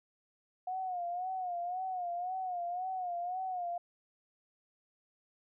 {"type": "tone with vibrato", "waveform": "sine", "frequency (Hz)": 724, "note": "F#5", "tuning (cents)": -38, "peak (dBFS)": -34, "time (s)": [0.67, 3.78], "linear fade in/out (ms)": 5, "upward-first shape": "sine", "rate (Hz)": 1.9, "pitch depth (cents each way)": 77, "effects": []}